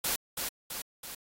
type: noise with echo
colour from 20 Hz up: white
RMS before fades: -30 dBFS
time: 0.04-0.16 s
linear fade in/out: 5 ms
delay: 330 ms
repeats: 3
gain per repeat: -4 dB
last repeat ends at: 1.15 s
effects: AAC 48 kbps